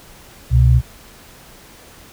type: tone pair together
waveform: sine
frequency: 67.4 / 123.76 Hz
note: C#2 / B2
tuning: -48 / +4 cents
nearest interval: major seventh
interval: 1052 cents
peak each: -11 dBFS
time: 0.5-0.82 s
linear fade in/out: 50 ms
effects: pink hiss -43 dBFS RMS until 2.12 s